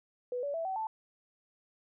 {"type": "tone with pitch steps", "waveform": "sine", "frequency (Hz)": [493.9, 570.6, 659.3, 761.7, 880], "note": ["B4", "C#5", "E5", "G5", "A5"], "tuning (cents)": [0, 50, 0, -50, 0], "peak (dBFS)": -32, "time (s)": [0.32, 0.87], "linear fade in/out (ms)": 2, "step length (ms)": 110, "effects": []}